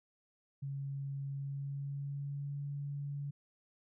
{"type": "tone with pitch glide", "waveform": "sine", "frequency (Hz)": [138.59, 142.4], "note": ["C#3", "C#3"], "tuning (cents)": [0, 47], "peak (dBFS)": -37, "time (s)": [0.62, 3.31], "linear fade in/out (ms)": 10, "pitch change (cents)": 47, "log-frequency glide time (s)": [1.3, 2.62], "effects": []}